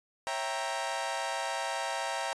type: chord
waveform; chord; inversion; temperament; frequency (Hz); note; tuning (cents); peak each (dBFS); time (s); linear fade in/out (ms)
sawtooth; C# diminished seventh; none; equal with one note detuned; 546.1 / 659.3 / 784 / 932.3; C#5 / E5 / G5 / Bb5; -26 / 0 / 0 / 0; -36 / -34 / -33 / -32; 0.27-2.33; 0
effects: resampled to 22050 Hz